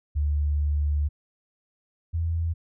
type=tone pair in turn; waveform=sine; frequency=73.5 / 82.95 Hz; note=D2 / E2; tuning=+2 / +11 cents; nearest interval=major second; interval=209 cents; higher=second; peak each=-21 / -23 dBFS; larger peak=first; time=0.15-1.09 / 2.13-2.54 s; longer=first; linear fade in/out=20 ms; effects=none